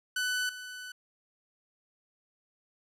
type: tone with level steps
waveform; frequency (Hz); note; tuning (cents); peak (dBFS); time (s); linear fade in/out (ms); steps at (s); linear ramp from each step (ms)
sawtooth; 1497; F#6; +20; -25 / -37; 0.16-0.92; 5; 0.49; 2
effects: low-pass 12000 Hz 12 dB/octave